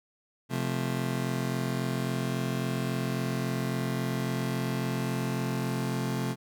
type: chord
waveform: 30% pulse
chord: F major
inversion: second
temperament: just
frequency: 130.96 / 174.61 / 218.3 Hz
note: C3 / F3 / A3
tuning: +2 / 0 / -13 cents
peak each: -28 / -32 / -32 dBFS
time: 0.49-6.36 s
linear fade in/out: 50 ms
effects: none